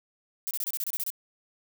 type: noise bursts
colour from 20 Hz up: violet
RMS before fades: -31 dBFS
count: 10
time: 0.47-1.102 s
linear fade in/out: 0 ms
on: 38 ms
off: 28 ms
effects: none